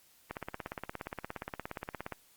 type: click train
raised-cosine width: 0.5 ms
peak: -22 dBFS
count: 32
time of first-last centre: 0.31-2.123 s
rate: 17.1 Hz
effects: white hiss -64 dBFS RMS until 2.36 s + Opus 48 kbps